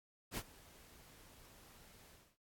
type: noise with ADSR envelope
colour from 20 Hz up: pink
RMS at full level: -40 dBFS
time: 0.31-2.37 s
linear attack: 65 ms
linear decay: 47 ms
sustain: -21 dB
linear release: 270 ms
effects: noise-tail reverb RT60 0.2 s tail -26 dB re dry + AAC 64 kbps